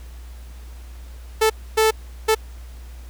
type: tone bursts at uneven times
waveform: sawtooth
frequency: 438.9 Hz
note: A4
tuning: 4 cents flat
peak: -10 dBFS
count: 3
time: 1.41-1.5 / 1.77-1.91 / 2.28-2.35 s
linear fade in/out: 10 ms
effects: added 60 Hz sine -35 dBFS peak until 3.09 s + pink hiss -50 dBFS RMS until 3.09 s